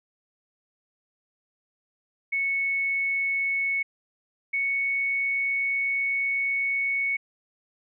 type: tone pair in turn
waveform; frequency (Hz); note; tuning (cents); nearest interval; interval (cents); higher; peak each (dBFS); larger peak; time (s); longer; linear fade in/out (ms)
sine; 2209 / 2218; C#7 / C#7; -7 / 0; unison; 7; second; -23; neither; 2.32-3.83 / 4.53-7.17; second; 10
effects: none